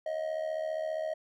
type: tone with amplitude modulation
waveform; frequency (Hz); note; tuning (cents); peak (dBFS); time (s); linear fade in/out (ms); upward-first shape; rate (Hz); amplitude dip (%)
triangle; 632; D#5; +27; -26; 0.06-1.14; 5; sine; 75; 70
effects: none